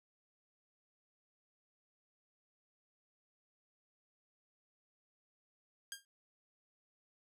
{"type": "tone with exponential decay", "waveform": "10% pulse", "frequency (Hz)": 1610, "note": "G6", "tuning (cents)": 46, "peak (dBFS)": -30, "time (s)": [5.92, 6.05], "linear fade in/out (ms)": 1, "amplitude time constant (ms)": 27, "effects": []}